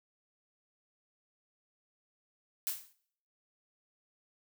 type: noise with exponential decay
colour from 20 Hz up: blue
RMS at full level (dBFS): -31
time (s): 2.67-2.93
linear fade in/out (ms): 0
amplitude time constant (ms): 56
effects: noise-tail reverb RT60 0.6 s tail -19 dB re dry